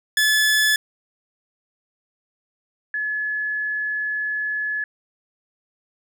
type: tone pair in turn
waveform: sawtooth / sine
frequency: 1723 / 1708.1 Hz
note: A6 / G#6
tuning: -37 / +48 cents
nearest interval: unison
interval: 15 cents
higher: first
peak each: -12 / -22 dBFS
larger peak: first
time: 0.17-0.76 / 2.94-4.84 s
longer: second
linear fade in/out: 2 ms
effects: none